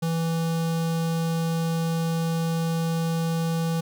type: tone with notch filter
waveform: square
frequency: 164.81 Hz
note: E3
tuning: in tune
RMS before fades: -25 dBFS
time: 0.02-3.81 s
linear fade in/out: 10 ms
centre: 2000 Hz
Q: 1.9
effects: none